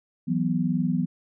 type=chord; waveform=sine; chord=E suspended second; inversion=none; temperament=just; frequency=164.81 / 185.42 / 247.2 Hz; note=E3 / F#3 / B3; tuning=0 / +4 / +2 cents; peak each=-26 dBFS; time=0.27-1.06 s; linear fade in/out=20 ms; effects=none